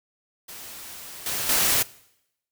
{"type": "noise with level steps", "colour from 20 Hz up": "white", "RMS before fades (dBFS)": [-40, -28, -21], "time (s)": [0.48, 1.83], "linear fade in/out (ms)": 10, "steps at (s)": [1.26, 1.49], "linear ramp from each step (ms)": 2, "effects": ["noise-tail reverb RT60 0.8 s tail -21 dB re dry"]}